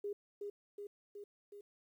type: tone with echo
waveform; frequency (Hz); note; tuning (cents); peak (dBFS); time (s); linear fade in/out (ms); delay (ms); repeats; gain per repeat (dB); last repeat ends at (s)
sine; 408.1; G#4; -30; -37; 0.04-0.13; 5; 370; 4; -3; 1.61
effects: 12-bit